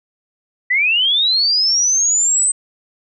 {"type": "linear sweep", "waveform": "sine", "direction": "up", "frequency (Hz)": [1931, 8220], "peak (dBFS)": -12, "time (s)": [0.7, 2.52], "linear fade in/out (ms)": 10, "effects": []}